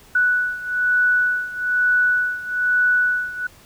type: beating tone pair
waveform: sine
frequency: 1479 / 1480.1 Hz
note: F#6 / F#6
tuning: -1 / 0 cents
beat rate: 1.1 Hz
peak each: -18 / -21 dBFS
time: 0.15-3.47 s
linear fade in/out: 5 ms
effects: pink hiss -49 dBFS RMS until 3.65 s